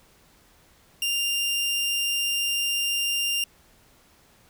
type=tone; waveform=sawtooth; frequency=2794 Hz; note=F7; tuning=in tune; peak=-20 dBFS; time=1.02-3.44 s; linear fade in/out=2 ms; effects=pink hiss -58 dBFS RMS until 4.49 s